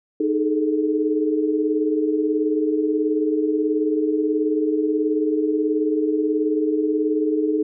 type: tone cluster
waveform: sine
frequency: 308.9 / 416.9 / 435.4 Hz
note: D#4 / G#4 / A4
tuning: -12 / +7 / -18 cents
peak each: -20 / -25 / -23 dBFS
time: 0.2-7.63 s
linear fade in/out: 5 ms
effects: none